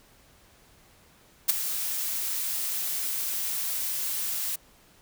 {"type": "noise with ADSR envelope", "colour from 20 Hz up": "blue", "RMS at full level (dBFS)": -18, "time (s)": [1.48, 4.56], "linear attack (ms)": 18, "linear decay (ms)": 11, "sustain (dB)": -12, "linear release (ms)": 9, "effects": ["pink hiss -58 dBFS RMS until 5.01 s"]}